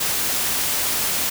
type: noise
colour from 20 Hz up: white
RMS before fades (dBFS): -22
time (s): 0-1.3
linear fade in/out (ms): 10
effects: none